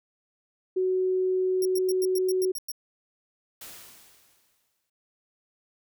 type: tone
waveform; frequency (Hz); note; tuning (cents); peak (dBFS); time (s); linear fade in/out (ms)
sine; 372; F#4; +9; -22; 0.76-2.52; 10
type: tone bursts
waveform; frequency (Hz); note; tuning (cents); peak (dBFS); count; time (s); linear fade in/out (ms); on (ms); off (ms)
5% pulse; 5588; F8; 0; -26; 9; 1.62-2.717; 2; 33; 100
type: noise with exponential decay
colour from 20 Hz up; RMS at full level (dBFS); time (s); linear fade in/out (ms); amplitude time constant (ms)
white; -41; 3.61-4.9; 5; 280
effects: none